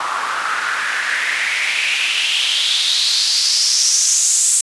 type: noise with band-pass filter sweep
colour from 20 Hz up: white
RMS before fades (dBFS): -17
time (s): 0-4.61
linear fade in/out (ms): 5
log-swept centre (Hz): 1100 to 7900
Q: 4.3
effects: resampled to 24000 Hz